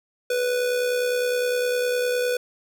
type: tone with amplitude modulation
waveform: square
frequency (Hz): 493.9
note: B4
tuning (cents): 0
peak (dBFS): -20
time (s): 0.3-2.37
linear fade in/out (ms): 5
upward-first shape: sine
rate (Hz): 69.8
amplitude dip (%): 40
effects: none